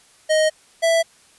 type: tone pair in turn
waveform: square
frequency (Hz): 624 / 661.1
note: D#5 / E5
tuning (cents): +5 / +5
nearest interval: minor second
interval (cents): 100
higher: second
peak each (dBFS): -15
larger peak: neither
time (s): 0.29-0.5 / 0.82-1.03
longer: neither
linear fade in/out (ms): 20
effects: white hiss -53 dBFS RMS until 1.38 s + resampled to 24000 Hz

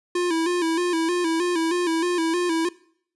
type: tone with vibrato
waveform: square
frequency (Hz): 340.1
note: F4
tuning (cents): -46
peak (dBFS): -21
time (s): 0.15-2.69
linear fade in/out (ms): 5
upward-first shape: square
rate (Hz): 3.2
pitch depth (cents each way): 71
effects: noise-tail reverb RT60 0.6 s tail -21 dB re dry + resampled to 24000 Hz

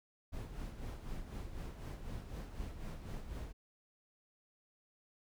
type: noise with tremolo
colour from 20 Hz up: brown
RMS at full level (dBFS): -42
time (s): 0.32-3.53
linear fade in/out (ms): 20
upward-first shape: sine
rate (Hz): 4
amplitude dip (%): 55
effects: none

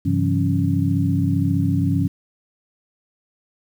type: tone cluster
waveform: sine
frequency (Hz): 99.3 / 134.2 / 167.7 / 189.6 / 276.6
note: G2 / C3 / E3 / F#3 / C#4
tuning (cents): +23 / +44 / +30 / +43 / -4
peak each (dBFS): -21 / -24 / -22 / -28 / -22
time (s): 0.05-2.08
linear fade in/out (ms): 10
effects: 8-bit

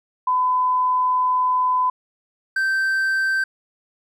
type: tone pair in turn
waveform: sine / triangle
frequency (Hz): 1008 / 1557.7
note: B5 / G6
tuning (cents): +35 / -11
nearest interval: minor sixth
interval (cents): 754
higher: second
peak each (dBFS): -16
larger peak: neither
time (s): 0.27-1.9 / 2.56-3.44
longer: first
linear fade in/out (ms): 5
effects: none

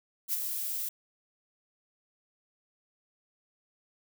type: noise with ADSR envelope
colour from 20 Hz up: violet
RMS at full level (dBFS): -28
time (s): 0.28-0.89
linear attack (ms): 53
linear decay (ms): 22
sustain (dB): -6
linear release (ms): 5
effects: none

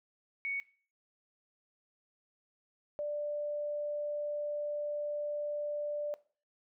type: tone pair in turn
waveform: sine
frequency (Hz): 2226 / 589.6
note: C#7 / D5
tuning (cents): +7 / +7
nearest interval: octave + major seventh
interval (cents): 2300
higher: first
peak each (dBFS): -33 / -33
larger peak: neither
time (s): 0.45-0.6 / 2.99-6.14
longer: second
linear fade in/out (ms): 0
effects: noise-tail reverb RT60 0.4 s tail -19 dB re dry

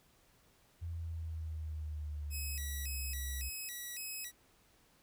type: exponential sweep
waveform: sine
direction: down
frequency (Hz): 84.7 to 65.41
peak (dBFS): -38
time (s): 0.81-3.5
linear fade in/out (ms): 20
type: tone with vibrato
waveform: 5% pulse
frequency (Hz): 2227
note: C#7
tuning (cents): +7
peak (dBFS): -32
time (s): 2.3-4.32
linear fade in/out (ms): 50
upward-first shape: square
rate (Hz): 1.8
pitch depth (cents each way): 240
effects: pink hiss -68 dBFS RMS until 5.02 s

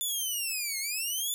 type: linear two-way sweep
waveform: 10% pulse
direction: down then up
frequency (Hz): 3520 to 2109 to 3520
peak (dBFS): -22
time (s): 0.01-1.34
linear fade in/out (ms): 0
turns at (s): 0.79
effects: none

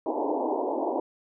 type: band-pass noise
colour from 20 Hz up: pink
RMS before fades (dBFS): -28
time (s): 0.06-1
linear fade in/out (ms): 2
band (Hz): 260 to 970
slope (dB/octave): 96
effects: none

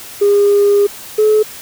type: tone pair in turn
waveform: sine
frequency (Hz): 406.4 / 428.7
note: G#4 / A4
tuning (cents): -38 / -45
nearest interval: minor second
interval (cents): 93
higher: second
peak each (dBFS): -6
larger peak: neither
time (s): 0.21-0.87 / 1.18-1.43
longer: first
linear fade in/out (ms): 10
effects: tanh soft clip ceiling -4 dBFS + white hiss -32 dBFS RMS until 1.61 s

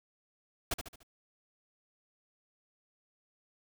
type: noise with echo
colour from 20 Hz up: pink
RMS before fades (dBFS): -32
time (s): 0.71-0.74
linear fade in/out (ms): 5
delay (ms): 73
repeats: 4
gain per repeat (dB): -7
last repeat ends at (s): 1.032
effects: none

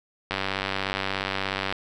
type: click train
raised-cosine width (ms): 0.3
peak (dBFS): -10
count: 138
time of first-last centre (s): 0.31-1.725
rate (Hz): 96.8
effects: none

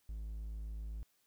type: tone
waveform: triangle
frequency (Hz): 53.8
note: A1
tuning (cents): -38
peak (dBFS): -38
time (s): 0.09-1.03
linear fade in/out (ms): 0
effects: white hiss -75 dBFS RMS until 1.26 s

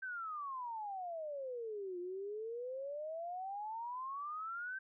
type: exponential two-way sweep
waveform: sine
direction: down then up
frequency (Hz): 1568 to 349.2 to 1568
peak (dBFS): -40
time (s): 0.02-4.79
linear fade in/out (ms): 10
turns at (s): 1.99
effects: none

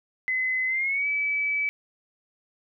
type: tone with pitch glide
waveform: sine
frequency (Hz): 2034 to 2296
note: C7 to D7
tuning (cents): -50 to -40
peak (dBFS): -23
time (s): 0.28-1.69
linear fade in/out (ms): 0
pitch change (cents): +210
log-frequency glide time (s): 0.67-1.07
effects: none

